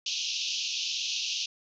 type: band-pass noise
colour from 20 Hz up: pink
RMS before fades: -32 dBFS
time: 0.06-1.46 s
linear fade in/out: 5 ms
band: 2600 to 6400 Hz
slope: 96 dB/octave
effects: none